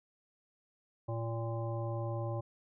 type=harmonic tone; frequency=114.9 Hz; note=A#2; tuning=25 cents flat; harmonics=1 / 3 / 5 / 7 / 9; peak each=-35 / -43 / -41 / -46 / -48 dBFS; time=1.08-2.41 s; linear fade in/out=10 ms; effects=none